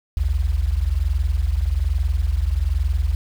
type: tone pair together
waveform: sine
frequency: 55.52 / 76.7 Hz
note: A1 / D#2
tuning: +16 / -24 cents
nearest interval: tritone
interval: 560 cents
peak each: -20 dBFS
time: 0.17-3.15 s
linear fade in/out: 0 ms
effects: 7-bit